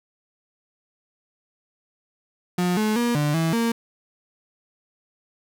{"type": "tone with pitch steps", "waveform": "35% pulse", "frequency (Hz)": [178.6, 214.8, 238.5, 147.8, 163.3, 231.2], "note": ["F3", "A3", "A#3", "D3", "E3", "A#3"], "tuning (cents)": [39, -41, 40, 11, -16, -14], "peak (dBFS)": -18, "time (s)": [2.58, 3.72], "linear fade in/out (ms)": 5, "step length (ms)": 190, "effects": []}